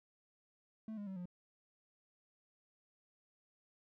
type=tone with pitch steps; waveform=triangle; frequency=219.3 / 204.6 / 190.91 / 178.13 Hz; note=A3 / G#3 / G3 / F3; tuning=-6 / -26 / -46 / +35 cents; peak=-40 dBFS; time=0.88-1.256 s; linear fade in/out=2 ms; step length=94 ms; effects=none